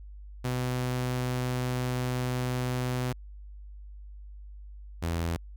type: tone pair in turn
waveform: sawtooth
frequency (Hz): 125.7 / 83.89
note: B2 / E2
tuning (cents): +31 / +31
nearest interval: perfect fifth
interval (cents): 700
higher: first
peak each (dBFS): -24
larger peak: neither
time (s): 0.44-3.13 / 5.02-5.37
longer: first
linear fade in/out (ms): 10
effects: added 50 Hz sine -42 dBFS peak until 5.56 s